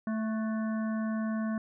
harmonic tone with a mistuned harmonic, 220 Hz, A3, in tune, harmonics 1 / 3 / 5 / 7 / 8, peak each -29 / -41 / -44 / -46 / -49 dBFS, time 0.07-1.58 s, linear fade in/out 2 ms, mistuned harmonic 7, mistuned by -54 cents, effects none

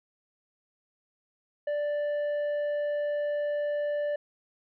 triangle tone with tanh clipping, 587.3 Hz, D5, in tune, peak -28 dBFS, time 1.67-4.16 s, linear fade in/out 5 ms, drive 10 dB, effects none

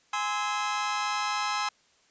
sawtooth chord, Ab augmented, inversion none, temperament just, 830.6 / 1038.3 / 1297.8 Hz, Ab5 / C6 / E6, 0 / -14 / -27 cents, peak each -28 dBFS, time 0.13-1.69 s, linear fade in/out 5 ms, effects white hiss -64 dBFS RMS until 2.1 s + resampled to 16000 Hz

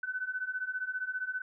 sine beating tone pair, 1500 / 1515 Hz, F#6 / F#6, +23 / +40 cents, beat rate 15 Hz, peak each -37 / -35 dBFS, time 0.03-1.42 s, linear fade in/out 5 ms, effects none

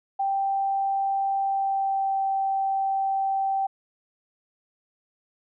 sine tone with pitch glide, 784 to 778.1 Hz, G5 to G5, 0 to -13 cents, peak -22 dBFS, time 0.19-3.67 s, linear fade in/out 10 ms, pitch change -13 cents, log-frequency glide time 1.39-2.22 s, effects none

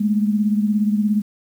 sine beating tone pair, 207.7 / 224.7 Hz, G#3 / A3, 0 / +37 cents, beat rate 17 Hz, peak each -16 / -23 dBFS, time 0-1.22 s, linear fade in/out 10 ms, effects 8-bit

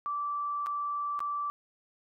sine tone with dropouts, 1164 Hz, D6, 16 cents flat, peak -30 dBFS, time 0.06-1.5 s, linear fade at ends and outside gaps 0 ms, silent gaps 0.662-0.668 / 1.192-1.204 s, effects none

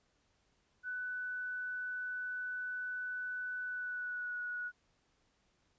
sine tone with pitch glide, 1493 to 1464 Hz, F#6 to F#6, +15 to -19 cents, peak -37 dBFS, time 0.83-4.72 s, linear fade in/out 50 ms, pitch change -34 cents, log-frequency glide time 3.63-4.39 s, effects pink hiss -75 dBFS RMS until 5.78 s + resampled to 16000 Hz

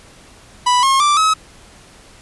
45% pulse tone with pitch steps, 987.8 / 1077.2 / 1174.7 / 1281 Hz, B5 / C#6 / D6 / E6, 0 / -50 / 0 / -50 cents, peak -11 dBFS, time 0.66-1.34 s, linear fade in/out 10 ms, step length 170 ms, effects pink hiss -44 dBFS RMS until 2.21 s + resampled to 24000 Hz

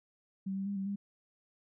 sine tone with pitch steps, 192.7 / 194.5 / 200.9 / 193.7 / 200.4 Hz, G3 / G3 / G3 / G3 / G3, -29 / -13 / +43 / -20 / +38 cents, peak -33 dBFS, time 0.46-0.96 s, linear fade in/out 10 ms, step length 100 ms, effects none

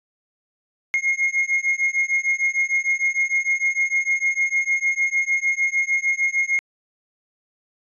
triangle beating tone pair, 2143 / 2149.6 Hz, C7 / C7, +41 / +46 cents, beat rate 6.6 Hz, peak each -20 dBFS, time 0.94-6.59 s, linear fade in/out 0 ms, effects resampled to 22050 Hz

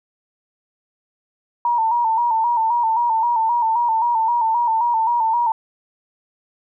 sine tone with vibrato, 923 Hz, A#5, 17 cents flat, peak -15 dBFS, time 1.65-5.52 s, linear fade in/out 2 ms, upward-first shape square, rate 3.8 Hz, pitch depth 57 cents each way, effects none

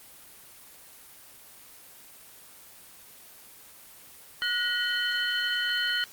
sine tone cluster, 1456 / 1899 / 3040 / 4243 Hz, F#6 / A#6 / F#7 / C8, -28 / +32 / +46 / +23 cents, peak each -29 / -33 / -29 / -35 dBFS, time 4.42-6.04 s, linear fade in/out 0 ms, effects white hiss -50 dBFS RMS until 6.12 s + Opus 24 kbps

